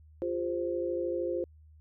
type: chord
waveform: sine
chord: F suspended second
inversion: none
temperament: equal with one note detuned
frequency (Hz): 349.2 / 402.3 / 523.3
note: F4 / G4 / C5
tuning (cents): 0 / +45 / 0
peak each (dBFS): -32 / -38 / -33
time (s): 0.22-1.44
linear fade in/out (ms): 0
effects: added 77 Hz sine -53 dBFS peak until 1.8 s